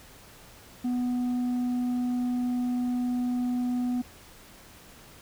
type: tone with tanh clipping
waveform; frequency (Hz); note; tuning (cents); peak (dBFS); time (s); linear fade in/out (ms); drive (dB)
sine; 246.9; B3; 0; -26; 0.84-4.02; 10; 4
effects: pink hiss -51 dBFS RMS until 5.21 s